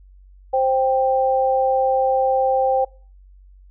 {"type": "tone pair together", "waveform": "sine", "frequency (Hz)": [525, 786.6], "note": ["C5", "G5"], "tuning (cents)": [6, 6], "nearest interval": "perfect fifth", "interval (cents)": 700, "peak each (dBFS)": -18, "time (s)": [0.53, 2.85], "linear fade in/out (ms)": 10, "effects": ["noise-tail reverb RT60 0.4 s tail -24 dB re dry", "added 47 Hz sine -44 dBFS peak until 3.7 s"]}